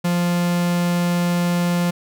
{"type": "tone", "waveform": "45% pulse", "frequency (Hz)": 174.61, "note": "F3", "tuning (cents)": 0, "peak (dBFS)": -17, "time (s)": [0.04, 1.91], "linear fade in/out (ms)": 10, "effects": []}